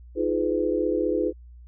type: chord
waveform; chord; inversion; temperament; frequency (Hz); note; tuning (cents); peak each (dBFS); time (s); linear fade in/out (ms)
sine; F half-diminished seventh; third; just; 314.3 / 349.2 / 419.1 / 502.9; Eb4 / F4 / Ab4 / Cb5; +18 / 0 / +16 / +31; -27; 0.15-1.33; 50
effects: added 60 Hz sine -43 dBFS peak until 1.67 s